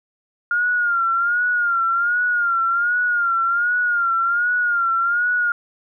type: tone with vibrato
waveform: sine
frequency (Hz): 1409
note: F6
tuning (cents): +15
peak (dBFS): -16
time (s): 0.51-5.52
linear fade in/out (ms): 2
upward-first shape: sine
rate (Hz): 1.3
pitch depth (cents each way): 71
effects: none